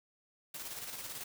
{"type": "noise with tremolo", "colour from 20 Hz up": "white", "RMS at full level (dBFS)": -42, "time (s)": [0.54, 1.24], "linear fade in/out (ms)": 5, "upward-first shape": "square", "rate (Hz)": 18, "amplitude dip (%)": 40, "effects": []}